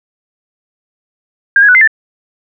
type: tone with pitch steps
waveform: sine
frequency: 1608 / 1661 / 1483 / 2076 / 1770 Hz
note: G6 / G#6 / F#6 / C7 / A6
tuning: +44 / 0 / +4 / -14 / +10 cents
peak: -3 dBFS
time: 1.56-1.875 s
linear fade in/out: 2 ms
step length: 63 ms
effects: none